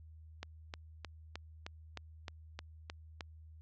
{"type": "click train", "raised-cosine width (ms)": 0.2, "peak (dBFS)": -24, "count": 10, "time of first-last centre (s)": [0.43, 3.208], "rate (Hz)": 3.24, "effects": ["added 79 Hz sine -52 dBFS peak until 3.61 s", "low-pass 5000 Hz 12 dB/octave"]}